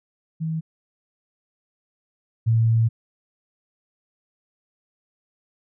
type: tone pair in turn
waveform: sine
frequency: 160.4 / 113.62 Hz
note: E3 / A#2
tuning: -47 / -44 cents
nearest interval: tritone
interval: 597 cents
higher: first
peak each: -23 / -15 dBFS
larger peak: second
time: 0.4-0.61 / 2.46-2.89 s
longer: second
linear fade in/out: 20 ms
effects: none

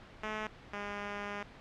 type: tone pair in turn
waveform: 5% pulse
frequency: 215.2 / 204 Hz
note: A3 / G#3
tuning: -38 / -31 cents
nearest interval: minor second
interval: 93 cents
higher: first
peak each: -24 / -26 dBFS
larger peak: first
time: 0.23-0.47 / 0.73-1.43 s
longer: second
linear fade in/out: 2 ms
effects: pink hiss -53 dBFS RMS until 1.6 s + low-pass 3000 Hz 12 dB/octave

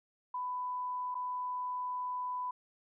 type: tone with dropouts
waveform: sine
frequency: 997 Hz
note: B5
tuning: 16 cents sharp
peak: -34 dBFS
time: 0.34-2.51 s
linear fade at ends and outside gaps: 5 ms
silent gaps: 1.145-1.151 s
effects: none

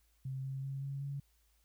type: tone with pitch steps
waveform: sine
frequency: 132.7 / 134.55 / 136.43 / 138.34 / 140.27 Hz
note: C3 / C3 / C#3 / C#3 / C#3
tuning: +25 / +49 / -27 / -3 / +21 cents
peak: -37 dBFS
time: 0.25-1.2 s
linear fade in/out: 5 ms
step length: 190 ms
effects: added 55 Hz sine -70 dBFS peak until 1.64 s + white hiss -75 dBFS RMS until 1.64 s

